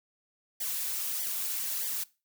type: noise with flanger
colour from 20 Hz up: blue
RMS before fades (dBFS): -33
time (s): 0.6-2.04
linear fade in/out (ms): 10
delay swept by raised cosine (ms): 0.74 to 5.44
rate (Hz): 1.6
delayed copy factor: -0.9
effects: noise-tail reverb RT60 0.3 s tail -21 dB re dry

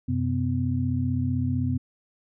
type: tone cluster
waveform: sine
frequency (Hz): 92.3 / 128 / 251.4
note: F#2 / C3 / B3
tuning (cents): -4 / -38 / +31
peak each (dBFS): -27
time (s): 0.08-1.78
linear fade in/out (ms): 10
effects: none

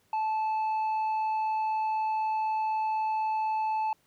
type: tone with tanh clipping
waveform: sine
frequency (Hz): 872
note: A5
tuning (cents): -16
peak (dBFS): -27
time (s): 0.13-3.93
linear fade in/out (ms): 2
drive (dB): 4
effects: pink hiss -68 dBFS RMS until 4.06 s + high-pass 80 Hz 12 dB/octave

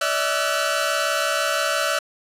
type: tone cluster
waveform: sawtooth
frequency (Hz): 578 / 644 / 1347 / 1497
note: D5 / E5 / E6 / F#6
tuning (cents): -28 / -41 / +37 / +20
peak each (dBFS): -22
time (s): 0.01-1.99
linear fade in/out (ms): 5
effects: low-pass 12000 Hz 12 dB/octave

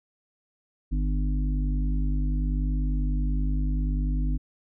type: harmonic tone with a mistuned harmonic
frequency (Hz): 50.3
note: G1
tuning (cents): +45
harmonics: 1 / 3 / 5 / 6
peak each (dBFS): -23 / -33 / -34 / -40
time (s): 0.91-4.38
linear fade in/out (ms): 20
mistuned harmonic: 1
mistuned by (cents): -25
effects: none

